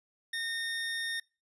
25% pulse tone, 1835 Hz, A#6, 28 cents flat, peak -29 dBFS, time 0.33-1.2 s, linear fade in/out 5 ms, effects noise-tail reverb RT60 0.3 s tail -25 dB re dry + resampled to 24000 Hz

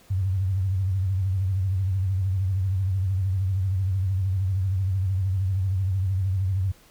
sine tone with vibrato, 95 Hz, F#2, 46 cents sharp, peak -21 dBFS, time 0.1-6.72 s, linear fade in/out 10 ms, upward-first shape sine, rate 13 Hz, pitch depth 84 cents each way, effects pink hiss -55 dBFS RMS until 6.9 s

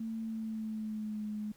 sine tone with pitch glide, 224 to 211.6 Hz, A3 to G#3, +31 to +33 cents, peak -35 dBFS, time 0-1.52 s, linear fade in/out 5 ms, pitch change -98 cents, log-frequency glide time 0.21-1.27 s, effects pink hiss -64 dBFS RMS until 1.56 s

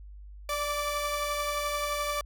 sawtooth tone pair together, 587.3 / 1163.1 Hz, D5 / D6, 0 / -17 cents, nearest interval octave, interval 1183 cents, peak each -28 dBFS, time 0.49-2.21 s, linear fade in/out 2 ms, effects added 50 Hz sine -43 dBFS peak until 2.25 s

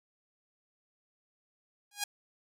5% pulse tone with exponential growth, 820 Hz, G#5, 22 cents flat, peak -16 dBFS, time 1.91-2.04 s, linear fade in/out 5 ms, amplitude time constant 27 ms, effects none

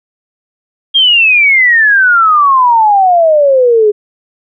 sine exponential sweep, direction down, 3256 to 409.3 Hz, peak -4 dBFS, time 0.94-3.92 s, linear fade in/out 20 ms, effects none

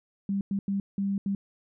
sine tone bursts at uneven times, 197.8 Hz, G3, 16 cents sharp, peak -25 dBFS, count 5, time 0.29-0.41 / 0.51-0.59 / 0.68-0.8 / 0.98-1.18 / 1.26-1.35 s, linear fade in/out 2 ms, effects none

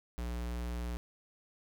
square tone, 59.6 Hz, A#1, 39 cents sharp, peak -36 dBFS, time 0.18-0.97 s, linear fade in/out 0 ms, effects none

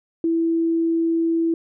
sine tone, 330.5 Hz, E4, 5 cents sharp, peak -17 dBFS, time 0.24-1.54 s, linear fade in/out 2 ms, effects none

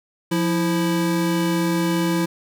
square tone pair together, 174.6 / 329.6 Hz, F3 / E4, 0 / 0 cents, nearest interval major seventh, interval 1100 cents, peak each -22 dBFS, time 0.31-2.26 s, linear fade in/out 10 ms, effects none

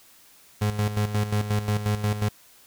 35% pulse tone with tremolo, 104.8 Hz, G#2, 16 cents sharp, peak -19 dBFS, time 0.61-2.29 s, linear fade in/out 10 ms, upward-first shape square, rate 5.6 Hz, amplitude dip 65%, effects white hiss -54 dBFS RMS until 2.66 s

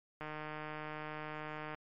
click train, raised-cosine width 0.5 ms, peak -28 dBFS, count 236, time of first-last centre 0.21-1.746 s, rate 153 Hz, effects MP3 48 kbps

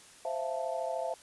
sine chord, F major seventh, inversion second, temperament equal with one note detuned, 523.3 / 659.3 / 692.8 / 880 Hz, C5 / E5 / F5 / A5, 0 / 0 / -14 / 0 cents, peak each -37 / -35 / -38 / -40 dBFS, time 0.25-1.14 s, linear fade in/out 2 ms, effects white hiss -55 dBFS RMS until 1.22 s + resampled to 24000 Hz

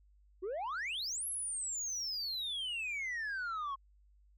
sine exponential two-way sweep, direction up then down, 349.2 to 11360 to 1067 Hz, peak -33 dBFS, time 0.42-3.76 s, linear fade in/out 20 ms, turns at 1.27 s, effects tanh soft clip ceiling -35 dBFS + added 50 Hz sine -62 dBFS peak until 4.37 s

